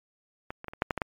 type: clicks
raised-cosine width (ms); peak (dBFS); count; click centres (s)
0.5; -20 / -25 / -20 / -27 / -9 / -11 / -15 / -12; 8; 0.505 / 0.644 / 0.683 / 0.735 / 0.821 / 0.908 / 0.977 / 1.018
effects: MP3 96 kbps